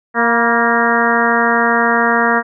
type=harmonic tone with a mistuned harmonic; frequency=233.1 Hz; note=A#3; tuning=in tune; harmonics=1 / 2 / 3 / 4 / 5 / 6 / 7 / 8; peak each=-19 / -19 / -19 / -19 / -19 / -19 / -19 / -19 dBFS; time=0.14-2.43 s; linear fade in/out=50 ms; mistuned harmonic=4; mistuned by=+39 cents; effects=none